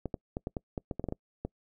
clicks, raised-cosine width 2 ms, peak -20 dBFS, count 12, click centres 0.057 / 0.142 / 0.369 / 0.471 / 0.568 / 0.778 / 0.912 / 0.996 / 1.041 / 1.087 / 1.124 / 1.45 s, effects noise-tail reverb RT60 0.1 s tail -26 dB re dry

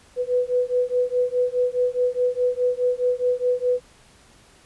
sine beating tone pair, 493.9 / 498.7 Hz, B4 / B4, 0 / +17 cents, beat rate 4.8 Hz, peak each -22 dBFS, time 0.16-3.81 s, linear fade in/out 50 ms, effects pink hiss -53 dBFS RMS until 4.65 s + resampled to 24000 Hz

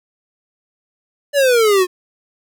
square exponential sweep, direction down, 587.3 to 355.1 Hz, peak -11 dBFS, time 1.33-1.87 s, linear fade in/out 50 ms, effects none

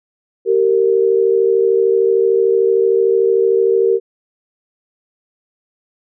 sine tone pair together, 387.3 / 460.6 Hz, G4 / A#4, -21 / -21 cents, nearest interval minor third, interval 300 cents, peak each -13 dBFS, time 0.45-4 s, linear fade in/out 50 ms, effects none

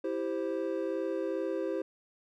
triangle chord, C major, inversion first, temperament equal, 329.6 / 392 / 523.3 Hz, E4 / G4 / C5, 0 / 0 / 0 cents, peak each -33 dBFS, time 0.04-1.82 s, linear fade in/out 5 ms, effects none

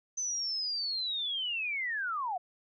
sine linear sweep, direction down, 6160 to 685 Hz, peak -31 dBFS, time 0.17-2.38 s, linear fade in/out 10 ms, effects none

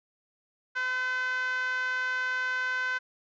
5% pulse tone with band-pass filter, 509 Hz, C5, 48 cents flat, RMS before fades -30 dBFS, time 0.75-2.99 s, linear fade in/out 20 ms, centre 1400 Hz, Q 8.8, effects resampled to 16000 Hz

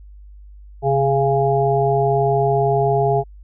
harmonic tone with a mistuned harmonic, 137.9 Hz, C#3, 9 cents flat, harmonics 1 / 3 / 5 / 6, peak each -20 / -18 / -19 / -23 dBFS, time 0.82-3.24 s, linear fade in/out 50 ms, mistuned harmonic 1, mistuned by -38 cents, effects added 50 Hz sine -38 dBFS peak until 3.43 s

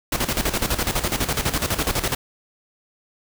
pink noise with tremolo, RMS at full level -21 dBFS, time 0.12-2.15 s, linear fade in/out 5 ms, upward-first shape square, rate 12 Hz, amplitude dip 70%, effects none

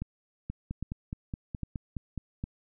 two click trains, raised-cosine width 5 ms, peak -21 / -22 dBFS, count 4 / 9, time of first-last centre 0.02-2.439 / 0.5-2.177 s, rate 1.24 / 4.77 Hz, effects none

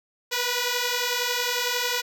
5% pulse beating tone pair, 483.5 / 494.5 Hz, B4 / B4, -37 / +2 cents, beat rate 11 Hz, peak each -15 dBFS, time 0.31-2.02 s, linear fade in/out 20 ms, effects none

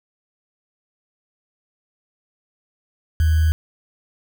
sine tone with sample-and-hold, 79.2 Hz, D#2, 31 cents sharp, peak -13 dBFS, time 3.2-3.52 s, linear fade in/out 0 ms, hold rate 1575 Hz, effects none

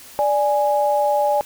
sine tone pair together, 587.3 / 830.6 Hz, D5 / G#5, 0 / 0 cents, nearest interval tritone, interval 600 cents, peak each -18 dBFS, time 0.19-1.41 s, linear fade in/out 0 ms, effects white hiss -42 dBFS RMS until 1.45 s

